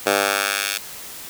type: tone with high-pass filter sweep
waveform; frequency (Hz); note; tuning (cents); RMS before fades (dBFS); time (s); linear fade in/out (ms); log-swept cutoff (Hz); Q
10% pulse; 100; G2; +35; -21; 0.06-0.78; 5; 520 to 2800; 0.85
effects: white hiss -36 dBFS RMS until 1.29 s